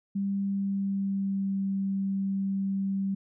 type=tone with pitch glide; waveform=sine; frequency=197.7 to 194.98 Hz; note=G3 to G3; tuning=+15 to -9 cents; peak=-26 dBFS; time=0.15-3.15 s; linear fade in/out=10 ms; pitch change=-24 cents; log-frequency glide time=0.39-1.6 s; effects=none